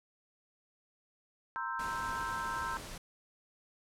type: chord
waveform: sine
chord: C dominant seventh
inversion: third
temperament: equal with one note detuned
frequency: 932.3 / 1040.5 / 1318.5 / 1568 Hz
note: Bb5 / C6 / E6 / G6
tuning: 0 / -10 / 0 / 0 cents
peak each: -40 dBFS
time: 1.56-2.77 s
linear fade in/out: 0 ms
type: noise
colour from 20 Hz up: pink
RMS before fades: -45 dBFS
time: 1.79-2.98 s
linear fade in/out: 5 ms
effects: low-pass 11000 Hz 12 dB/octave